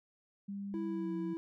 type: tone with pitch glide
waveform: sine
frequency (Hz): 199.6 to 180.93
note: G3 to F#3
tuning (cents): +32 to -38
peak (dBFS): -38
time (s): 0.48-1.34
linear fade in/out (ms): 10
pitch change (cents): -170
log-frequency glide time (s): 0.84-1.15
type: tone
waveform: triangle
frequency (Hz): 329.6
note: E4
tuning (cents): 0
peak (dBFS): -34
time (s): 0.74-1.37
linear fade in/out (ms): 0
effects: none